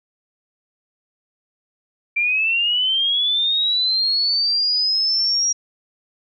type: linear sweep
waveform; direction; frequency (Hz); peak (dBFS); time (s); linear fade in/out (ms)
sine; up; 2349 to 5710; -16; 2.16-5.53; 10
effects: none